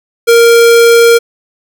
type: tone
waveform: square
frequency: 466.2 Hz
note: A#4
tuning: in tune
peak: -3 dBFS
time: 0.27-1.19 s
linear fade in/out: 20 ms
effects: none